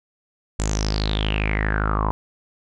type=tone with low-pass filter sweep; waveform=sawtooth; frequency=52.5 Hz; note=G#1; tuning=19 cents sharp; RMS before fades=-22 dBFS; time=0.59-2.11 s; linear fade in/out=0 ms; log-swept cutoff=7700 to 970 Hz; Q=9.6; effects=none

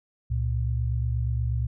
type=tone pair together; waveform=sine; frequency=68.18 / 116.54 Hz; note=C#2 / A#2; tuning=-28 / 0 cents; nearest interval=major sixth; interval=928 cents; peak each=-26 dBFS; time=0.3-1.67 s; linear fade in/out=10 ms; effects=none

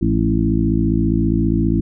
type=harmonic tone with a mistuned harmonic; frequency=54.9 Hz; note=A1; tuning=3 cents flat; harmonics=1 / 2 / 3 / 4 / 5 / 6; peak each=-21 / -21 / -21 / -21 / -21 / -21 dBFS; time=0.01-1.81 s; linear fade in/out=10 ms; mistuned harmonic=3; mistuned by=+55 cents; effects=none

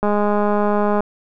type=click train; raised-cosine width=1 ms; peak=-6 dBFS; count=203; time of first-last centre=0.03-1.006 s; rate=207 Hz; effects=none

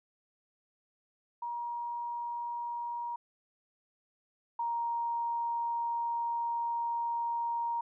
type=tone pair in turn; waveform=sine; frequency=949 / 937 Hz; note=A#5 / A#5; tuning=+31 / +9 cents; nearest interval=unison; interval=22 cents; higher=first; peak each=-34 / -30 dBFS; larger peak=second; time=1.42-3.16 / 4.59-7.81 s; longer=second; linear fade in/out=5 ms; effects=none

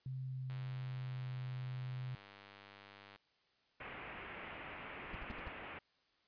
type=tone with pitch glide; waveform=sine; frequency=130.81 to 127.01 Hz; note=C3 to B2; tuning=0 to +49 cents; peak=-40 dBFS; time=0.06-2.15 s; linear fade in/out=2 ms; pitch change=-51 cents; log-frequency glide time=0.17-1.32 s
type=click train; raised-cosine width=0.3 ms; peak=-39 dBFS; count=267; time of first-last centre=0.5-3.16 s; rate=100 Hz
type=low-pass noise; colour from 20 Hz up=white; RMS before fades=-49 dBFS; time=3.8-5.79 s; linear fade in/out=5 ms; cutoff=2700 Hz; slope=48 dB/octave
type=noise bursts; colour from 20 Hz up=brown; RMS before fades=-44 dBFS; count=5; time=5.13-5.485 s; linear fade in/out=5 ms; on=23 ms; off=60 ms
effects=white hiss -75 dBFS RMS until 6.27 s + resampled to 11025 Hz

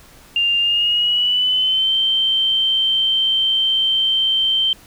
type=tone with pitch glide; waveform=sine; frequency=2797 to 3121 Hz; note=F7 to G7; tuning=+2 to -8 cents; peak=-14 dBFS; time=0.36-4.73 s; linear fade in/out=2 ms; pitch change=+190 cents; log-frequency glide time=0.59-1.95 s; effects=pink hiss -46 dBFS RMS until 4.86 s

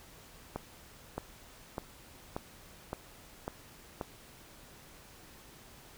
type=accelerating click train; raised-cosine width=1 ms; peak=-21 dBFS; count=7; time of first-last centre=0.56-4.012 s; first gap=620 ms; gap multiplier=0.97; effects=pink hiss -55 dBFS RMS until 5.97 s

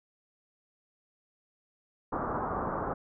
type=low-pass noise; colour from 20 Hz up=white; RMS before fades=-33 dBFS; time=2.12-2.94 s; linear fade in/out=10 ms; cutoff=1300 Hz; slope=48 dB/octave; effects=none

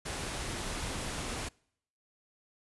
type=noise; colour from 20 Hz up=pink; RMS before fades=-37 dBFS; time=0.05-1.49 s; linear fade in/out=10 ms; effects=noise-tail reverb RT60 0.7 s tail -26 dB re dry + resampled to 24000 Hz

